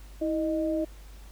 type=tone pair together; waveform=sine; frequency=323.6 / 618 Hz; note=E4 / D#5; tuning=-32 / -12 cents; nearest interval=major seventh; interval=1120 cents; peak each=-27 / -29 dBFS; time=0.21-0.85 s; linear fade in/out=10 ms; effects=added 50 Hz sine -44 dBFS peak until 1.31 s + pink hiss -55 dBFS RMS until 1.31 s